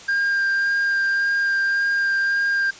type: tone with vibrato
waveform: triangle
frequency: 1600 Hz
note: G6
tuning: 35 cents sharp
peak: -16 dBFS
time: 0.08-2.71 s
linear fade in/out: 10 ms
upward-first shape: sine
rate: 1.8 Hz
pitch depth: 12 cents each way
effects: white hiss -41 dBFS RMS until 2.79 s + resampled to 16000 Hz